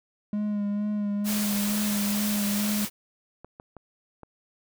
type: tone with vibrato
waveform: triangle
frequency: 206.7 Hz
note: G#3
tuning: 8 cents flat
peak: -23 dBFS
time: 0.33-2.85 s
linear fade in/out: 2 ms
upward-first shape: sine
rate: 2.2 Hz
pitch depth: 26 cents each way
type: noise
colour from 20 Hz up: white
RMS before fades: -31 dBFS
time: 1.24-2.9 s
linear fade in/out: 50 ms
type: clicks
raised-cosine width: 1 ms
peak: -29 dBFS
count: 5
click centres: 2.695 / 3.446 / 3.599 / 3.767 / 4.233 s
effects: none